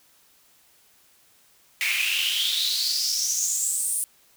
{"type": "noise with high-pass filter sweep", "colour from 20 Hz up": "pink", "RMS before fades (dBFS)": -25, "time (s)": [1.81, 4.04], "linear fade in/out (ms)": 0, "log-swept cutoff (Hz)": [2200, 9800], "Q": 7.5, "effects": ["white hiss -59 dBFS RMS until 4.36 s"]}